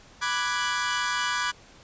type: chord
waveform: sawtooth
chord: G# half-diminished seventh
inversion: first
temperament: equal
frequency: 987.8 / 1174.7 / 1480 / 1661.2 Hz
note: B5 / D6 / F#6 / G#6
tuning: 0 / 0 / 0 / 0 cents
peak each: -27 dBFS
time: 0.21-1.52 s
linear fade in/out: 20 ms
effects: pink hiss -52 dBFS RMS until 1.83 s + resampled to 16000 Hz